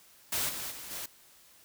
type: noise with level steps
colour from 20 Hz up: white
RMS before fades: -31 / -38 / -44 / -39 dBFS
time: 0.32-1.06 s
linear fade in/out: 5 ms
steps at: 0.48 / 0.7 / 0.9 s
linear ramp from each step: 20 ms
effects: white hiss -59 dBFS RMS until 1.64 s